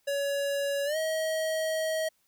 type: tone with pitch glide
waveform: square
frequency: 563 to 635.6 Hz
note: C#5 to D#5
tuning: +27 to +37 cents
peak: -28 dBFS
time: 0.07-2.09 s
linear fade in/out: 10 ms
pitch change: +210 cents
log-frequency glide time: 0.85-0.97 s
effects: white hiss -71 dBFS RMS until 2.27 s